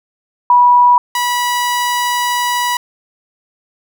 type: tone pair in turn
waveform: sine / sawtooth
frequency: 976 / 976 Hz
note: B5 / B5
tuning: -21 / -21 cents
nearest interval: unison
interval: 0 cents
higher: neither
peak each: -5 / -10 dBFS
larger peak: first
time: 0.5-0.98 / 1.15-2.77 s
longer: second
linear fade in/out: 2 ms
effects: none